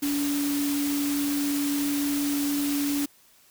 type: tone in noise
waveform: sine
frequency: 286.3 Hz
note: D4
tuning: 44 cents flat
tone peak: -24 dBFS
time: 0.02-3.06 s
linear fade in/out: 10 ms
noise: white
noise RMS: -33 dBFS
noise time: 0.02-3.06 s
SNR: +6 dB
effects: white hiss -58 dBFS RMS until 3.5 s